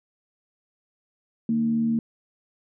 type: tone with frequency modulation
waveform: sine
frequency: 228.5 Hz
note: A#3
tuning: 34 cents flat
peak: -20 dBFS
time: 1.49-1.99 s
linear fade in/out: 2 ms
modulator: 76 Hz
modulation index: 0.34
effects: none